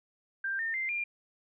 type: tone with pitch steps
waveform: sine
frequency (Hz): 1581 / 1816.1 / 2086 / 2396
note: G6 / A#6 / C7 / D7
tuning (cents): +14 / -46 / -6 / +34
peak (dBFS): -30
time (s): 0.44-1.04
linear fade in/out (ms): 5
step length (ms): 150
effects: none